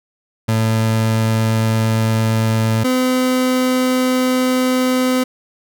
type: tone pair in turn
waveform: 30% pulse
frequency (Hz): 111.4 / 255.2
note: A2 / C4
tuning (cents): +22 / -43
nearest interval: octave + major second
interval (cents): 1435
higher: second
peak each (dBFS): -11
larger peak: neither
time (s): 0.48-2.84 / 2.84-5.24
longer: second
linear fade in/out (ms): 10
effects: none